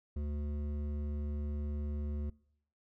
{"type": "tone with hard clipping", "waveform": "sine", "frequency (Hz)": 73.42, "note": "D2", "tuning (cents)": 0, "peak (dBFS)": -36, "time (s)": [0.16, 2.3], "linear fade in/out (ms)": 5, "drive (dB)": 11, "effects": ["noise-tail reverb RT60 0.7 s tail -24 dB re dry"]}